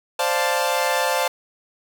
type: chord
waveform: sawtooth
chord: D minor seventh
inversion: third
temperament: equal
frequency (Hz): 523.3 / 587.3 / 698.5 / 880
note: C5 / D5 / F5 / A5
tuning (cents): 0 / 0 / 0 / 0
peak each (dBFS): -20 / -22 / -22 / -20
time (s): 0.19-1.28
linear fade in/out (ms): 5
effects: none